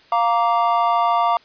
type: chord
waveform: triangle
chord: Bb major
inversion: second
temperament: just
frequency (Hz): 699.2 / 932.3 / 1165.4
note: F5 / Bb5 / D6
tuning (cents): +2 / 0 / -14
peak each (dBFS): -17 / -18 / -18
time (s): 0.12-1.37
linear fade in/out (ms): 2
effects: white hiss -51 dBFS RMS until 1.44 s + resampled to 11025 Hz